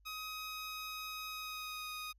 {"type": "tone with pitch glide", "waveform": "15% pulse", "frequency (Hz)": [1261, 1244.4], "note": ["D#6", "D#6"], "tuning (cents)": [23, 0], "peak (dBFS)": -35, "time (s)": [0.05, 2.13], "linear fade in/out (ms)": 20, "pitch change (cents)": -23, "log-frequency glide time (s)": [1.32, 1.91], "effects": ["added 50 Hz sine -64 dBFS peak until 2.18 s"]}